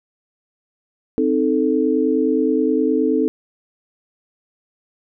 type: chord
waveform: sine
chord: A diminished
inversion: first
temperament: equal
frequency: 261.6 / 311.1 / 440 Hz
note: C4 / Eb4 / A4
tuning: 0 / 0 / 0 cents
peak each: -19 dBFS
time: 1.18-3.28 s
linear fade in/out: 0 ms
effects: none